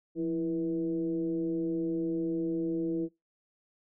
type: tone with frequency modulation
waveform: sine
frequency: 329.6 Hz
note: E4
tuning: in tune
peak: -28 dBFS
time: 0.15-3.09 s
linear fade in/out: 50 ms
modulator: 156 Hz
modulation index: 0.64
effects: noise-tail reverb RT60 0.2 s tail -22 dB re dry